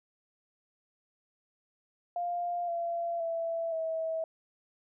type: tone with pitch steps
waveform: sine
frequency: 700 / 682 / 664.5 / 647.5 Hz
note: F5 / F5 / E5 / E5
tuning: +4 / -41 / +14 / -31 cents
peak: -30 dBFS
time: 2.16-4.24 s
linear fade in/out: 2 ms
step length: 520 ms
effects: none